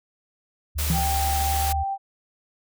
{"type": "tone with pitch glide", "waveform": "sine", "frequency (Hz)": [73.42, 75.22], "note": ["D2", "D2"], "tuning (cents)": [0, 42], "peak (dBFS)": -24, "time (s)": [0.75, 1.84], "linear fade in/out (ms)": 20, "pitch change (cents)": 42, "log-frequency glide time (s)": [1.45, 1.56]}
{"type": "noise", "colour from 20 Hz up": "white", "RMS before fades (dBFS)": -29, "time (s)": [0.78, 1.73], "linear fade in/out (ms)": 10}
{"type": "tone with exponential decay", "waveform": "sine", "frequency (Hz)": 164.81, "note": "E3", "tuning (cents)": 0, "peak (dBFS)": -18, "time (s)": [0.9, 1.19], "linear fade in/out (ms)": 2, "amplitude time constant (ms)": 63}
{"type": "tone", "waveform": "sine", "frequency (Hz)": 784, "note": "G5", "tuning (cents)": 0, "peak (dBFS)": -24, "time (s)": [0.92, 1.98], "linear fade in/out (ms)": 50}
{"effects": []}